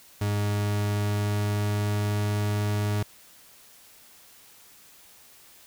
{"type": "tone with pitch glide", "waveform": "40% pulse", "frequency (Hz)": [103, 103.96], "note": ["G#2", "G#2"], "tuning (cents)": [-14, 2], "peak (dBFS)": -23, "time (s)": [0.21, 3.03], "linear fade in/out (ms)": 5, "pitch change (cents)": 16, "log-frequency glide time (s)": [0.46, 2.51], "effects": ["white hiss -53 dBFS RMS until 5.66 s"]}